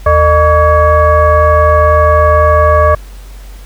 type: tone with frequency modulation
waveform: sine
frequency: 607 Hz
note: D#5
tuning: 43 cents flat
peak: -4 dBFS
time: 0.06-2.95 s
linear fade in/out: 5 ms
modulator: 528 Hz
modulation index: 1.3
effects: added 47 Hz sine -27 dBFS peak until 3.65 s + pink hiss -40 dBFS RMS until 3.65 s